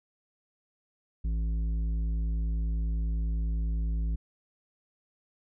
sine tone with tanh clipping, 55 Hz, A1, in tune, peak -28 dBFS, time 1.24-4.16 s, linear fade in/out 10 ms, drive 9 dB, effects none

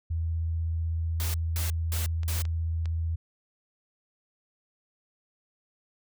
sine tone with vibrato, 82 Hz, E2, 9 cents flat, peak -26 dBFS, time 0.1-3.16 s, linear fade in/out 10 ms, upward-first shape square, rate 16 Hz, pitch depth 11 cents each way
white noise bursts, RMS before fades -35 dBFS, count 4, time 1.2-2.42 s, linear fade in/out 0 ms, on 140 ms, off 220 ms
clicks, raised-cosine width 0.2 ms, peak -26 dBFS, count 3, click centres 2.233 / 2.453 / 2.857 s
effects none

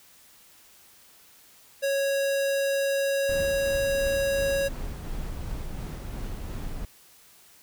square tone, 552 Hz, C#5, 7 cents flat, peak -24 dBFS, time 1.82-4.69 s, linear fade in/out 20 ms
brown noise with tremolo, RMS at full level -33 dBFS, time 3.29-6.85 s, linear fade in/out 2 ms, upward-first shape sine, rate 2.8 Hz, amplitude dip 25%
effects white hiss -55 dBFS RMS until 7.62 s

